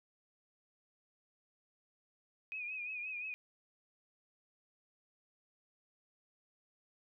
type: tone with vibrato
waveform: sine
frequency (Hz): 2489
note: D#7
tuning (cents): 0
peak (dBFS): -39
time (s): 2.52-3.34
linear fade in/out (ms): 0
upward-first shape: triangle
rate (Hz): 5.7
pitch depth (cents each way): 75
effects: none